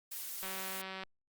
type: noise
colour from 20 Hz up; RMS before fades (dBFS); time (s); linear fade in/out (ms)
blue; -42; 0.11-0.82; 10
type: click train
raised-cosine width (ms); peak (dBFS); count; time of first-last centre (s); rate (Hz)
0.3; -27; 116; 0.43-1.035; 190
effects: Opus 48 kbps